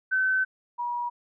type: tone pair in turn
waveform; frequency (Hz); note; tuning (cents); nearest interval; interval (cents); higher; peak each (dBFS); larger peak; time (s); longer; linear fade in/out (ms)
sine; 1527 / 961.9; G6 / B5; -46 / -46; minor sixth; 800; first; -21 / -27; first; 0.11-0.45 / 0.78-1.1; first; 20
effects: none